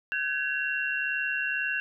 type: tone cluster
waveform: sine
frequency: 1527 / 1669 / 2738 Hz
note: G6 / G#6 / F7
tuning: -46 / +8 / -35 cents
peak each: -31 dBFS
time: 0.12-1.8 s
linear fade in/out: 0 ms
effects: none